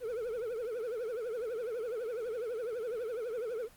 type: tone with vibrato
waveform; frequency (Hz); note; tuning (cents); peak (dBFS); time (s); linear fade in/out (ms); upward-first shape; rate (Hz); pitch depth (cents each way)
triangle; 464.9; A#4; -5; -32; 0-3.69; 50; triangle; 12; 180
effects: pink hiss -59 dBFS RMS until 3.76 s + Opus 24 kbps